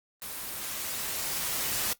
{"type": "noise with level ramp", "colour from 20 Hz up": "white", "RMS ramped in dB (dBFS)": [-38, -29], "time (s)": [0.22, 1.93], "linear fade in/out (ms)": 0, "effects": ["noise-tail reverb RT60 0.1 s tail -17 dB re dry", "Opus 24 kbps"]}